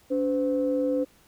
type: tone pair together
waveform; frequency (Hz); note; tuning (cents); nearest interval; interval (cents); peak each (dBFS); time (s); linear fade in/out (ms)
sine; 285.9 / 510; D4 / C5; -46 / -44; minor seventh; 1002; -25 / -24; 0.1-1.05; 20
effects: tanh soft clip ceiling -15 dBFS + pink hiss -59 dBFS RMS until 1.27 s